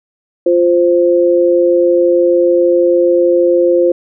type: tone pair together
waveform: sine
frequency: 349.2 / 522.6 Hz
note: F4 / C5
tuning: 0 / -2 cents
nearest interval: perfect fifth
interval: 698 cents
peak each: -10 dBFS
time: 0.46-3.92 s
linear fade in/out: 5 ms
effects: none